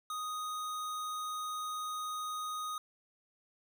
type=tone; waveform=square; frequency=1244.5 Hz; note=D#6; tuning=in tune; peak=-37 dBFS; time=0.1-2.78 s; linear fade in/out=2 ms; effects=none